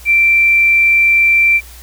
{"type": "tone", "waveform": "sine", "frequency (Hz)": 2349, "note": "D7", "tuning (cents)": 0, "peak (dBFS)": -7, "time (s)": [0.05, 1.61], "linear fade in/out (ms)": 50, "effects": ["added 60 Hz sine -35 dBFS peak until 1.82 s", "white hiss -39 dBFS RMS until 1.82 s"]}